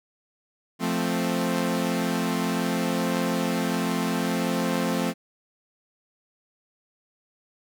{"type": "chord", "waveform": "sawtooth", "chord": "F major", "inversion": "none", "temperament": "equal", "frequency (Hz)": [174.61, 220, 261.6], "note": ["F3", "A3", "C4"], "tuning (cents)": [0, 0, 0], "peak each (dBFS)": -24, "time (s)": [0.79, 5.14], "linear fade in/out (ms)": 50, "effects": []}